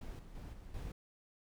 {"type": "noise with level steps", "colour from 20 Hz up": "brown", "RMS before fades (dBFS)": [-45, -52, -47, -52, -43], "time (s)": [0.01, 0.92], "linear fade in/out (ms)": 5, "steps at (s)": [0.19, 0.35, 0.53, 0.74], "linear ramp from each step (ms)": 2, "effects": []}